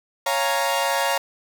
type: chord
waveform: sawtooth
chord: Bb minor seventh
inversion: first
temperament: equal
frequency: 554.4 / 698.5 / 830.6 / 932.3 Hz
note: Db5 / F5 / Ab5 / Bb5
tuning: 0 / 0 / 0 / 0 cents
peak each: -21 / -23 / -26 / -20 dBFS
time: 0.26-1.18 s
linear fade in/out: 5 ms
effects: none